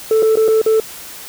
sine tone with dropouts, 440.4 Hz, A4, 2 cents sharp, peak -7 dBFS, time 0.11-0.8 s, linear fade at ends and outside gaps 2 ms, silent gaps 0.224-0.228 / 0.356-0.371 / 0.48-0.484 / 0.616-0.662 s, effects tanh soft clip ceiling -8 dBFS + white hiss -33 dBFS RMS until 1.28 s

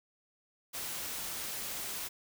white noise, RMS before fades -39 dBFS, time 0.73-2.09 s, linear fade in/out 20 ms, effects none

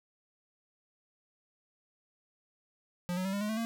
square tone with pitch steps, 177.2 / 184.94 / 193.01 / 201.4 / 210.2 / 219.4 / 229 Hz, F3 / F#3 / G3 / G3 / G#3 / A3 / A#3, +25 / -1 / -27 / +47 / +21 / -5 / -31 cents, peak -32 dBFS, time 3.09-3.65 s, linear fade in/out 0 ms, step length 80 ms, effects none

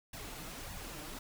pink noise with flanger, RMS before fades -45 dBFS, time 0.13-1.19 s, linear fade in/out 5 ms, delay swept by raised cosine 1.1 to 6.7 ms, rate 1.7 Hz, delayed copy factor +0.7, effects none

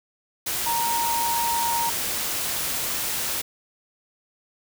sine tone in noise, 932.3 Hz, A#5, in tune, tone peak -23 dBFS, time 0.66-1.9 s, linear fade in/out 10 ms, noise white, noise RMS -27 dBFS, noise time 0.46-3.42 s, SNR +1 dB, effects none

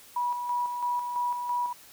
sine tone with tremolo, 973 Hz, B5, 26 cents flat, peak -25 dBFS, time 0.16-1.73 s, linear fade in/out 5 ms, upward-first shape square, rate 3 Hz, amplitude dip 45%, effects white hiss -52 dBFS RMS until 1.92 s

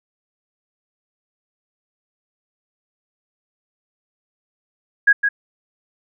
sine tone with echo, 1648 Hz, G#6, 14 cents flat, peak -8 dBFS, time 5.07-5.13 s, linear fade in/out 10 ms, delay 160 ms, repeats 1, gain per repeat -6 dB, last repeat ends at 5.29 s, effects none

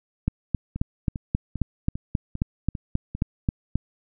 two click trains, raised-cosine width 5 ms, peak -9 / -18 dBFS, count 14 / 7, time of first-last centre 0.28-3.756 / 0.76-3.15 s, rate 3.74 / 2.51 Hz, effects none

